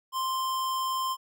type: tone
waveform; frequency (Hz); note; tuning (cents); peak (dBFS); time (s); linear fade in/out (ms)
square; 1046.5; C6; 0; -28; 0.12-1.17; 50
effects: none